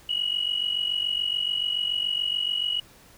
sine tone pair together, 2890 / 2937 Hz, F#7 / F#7, -41 / -13 cents, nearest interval unison, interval 28 cents, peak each -26 dBFS, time 0.09-2.8 s, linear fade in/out 5 ms, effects tanh soft clip ceiling -17 dBFS + pink hiss -53 dBFS RMS until 3.17 s

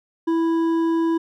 sine tone with hard clipping, 329.6 Hz, E4, in tune, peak -19 dBFS, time 0.27-1.18 s, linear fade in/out 10 ms, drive 7 dB, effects none

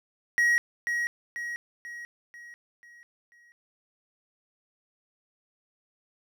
triangle tone with echo, 1900 Hz, A#6, 33 cents sharp, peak -18 dBFS, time 0.38-0.58 s, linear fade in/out 0 ms, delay 490 ms, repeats 6, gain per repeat -6 dB, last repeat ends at 3.52 s, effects none

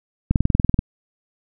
click train, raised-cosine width 5 ms, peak -4 dBFS, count 11, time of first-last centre 0.31-0.791 s, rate 20.8 Hz, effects none

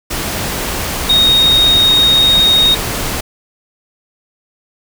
sine tone in noise, 3729 Hz, A#7, in tune, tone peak -7 dBFS, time 1.09-2.75 s, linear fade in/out 10 ms, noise pink, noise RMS -19 dBFS, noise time 0.1-3.21 s, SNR +9 dB, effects none

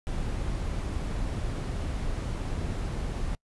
brown noise, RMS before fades -31 dBFS, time 0.07-3.35 s, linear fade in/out 0 ms, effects noise-tail reverb RT60 0.1 s tail -25 dB re dry + resampled to 24000 Hz

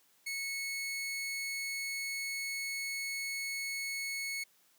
sawtooth tone, 2200 Hz, C#7, 14 cents flat, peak -32 dBFS, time 0.26-4.44 s, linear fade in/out 10 ms, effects white hiss -68 dBFS RMS until 4.78 s + high-pass 150 Hz 12 dB/octave

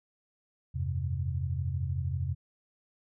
sine chord, F suspended second, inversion none, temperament equal with one note detuned, 85.21 / 98 / 130.81 Hz, F2 / G2 / C3, -42 / 0 / 0 cents, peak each -32 / -36 / -33 dBFS, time 0.74-2.35 s, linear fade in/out 20 ms, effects none

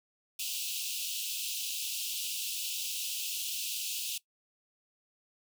pink high-pass noise, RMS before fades -36 dBFS, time 0.39-4.18 s, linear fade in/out 5 ms, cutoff 2600 Hz, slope 96 dB/octave, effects noise-tail reverb RT60 0.1 s tail -19 dB re dry

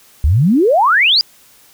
sine exponential sweep, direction up, 65.41 to 5060 Hz, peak -8 dBFS, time 0.24-1.21 s, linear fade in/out 0 ms, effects white hiss -47 dBFS RMS until 1.73 s

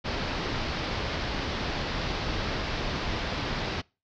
pink low-pass noise, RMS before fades -31 dBFS, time 0.04-3.82 s, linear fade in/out 20 ms, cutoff 5200 Hz, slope 48 dB/octave, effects noise-tail reverb RT60 0.3 s tail -25 dB re dry

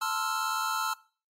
square chord, F major seventh, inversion first, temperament equal, 880 / 1046.5 / 1318.5 / 1396.9 Hz, A5 / C6 / E6 / F6, 0 / 0 / 0 / 0 cents, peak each -35 / -37 / -32 / -35 dBFS, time 0.01-0.94 s, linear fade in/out 10 ms, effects noise-tail reverb RT60 0.4 s tail -21 dB re dry + MP3 64 kbps

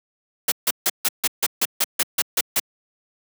white noise bursts, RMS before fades -19 dBFS, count 12, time 0.48-2.598 s, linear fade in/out 5 ms, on 39 ms, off 150 ms, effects high-pass 200 Hz 12 dB/octave

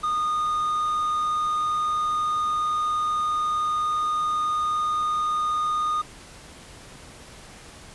triangle tone, 1228 Hz, D#6, 23 cents flat, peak -20 dBFS, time 0.03-6.02 s, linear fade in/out 10 ms, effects pink hiss -45 dBFS RMS until 7.94 s + resampled to 24000 Hz

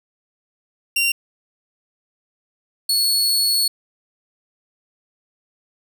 sawtooth tone pair in turn, 2764 / 4388 Hz, F7 / C#8, -19 / -18 cents, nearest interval minor sixth, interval 801 cents, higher second, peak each -13 dBFS, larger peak neither, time 0.96-1.12 / 2.89-3.68 s, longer second, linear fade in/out 5 ms, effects none

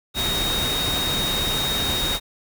sine tone in noise, 3736 Hz, A#7, 3 cents sharp, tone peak -23 dBFS, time 0.14-2.2 s, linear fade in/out 50 ms, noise pink, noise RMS -26 dBFS, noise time 0.14-2.2 s, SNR 0 dB, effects none

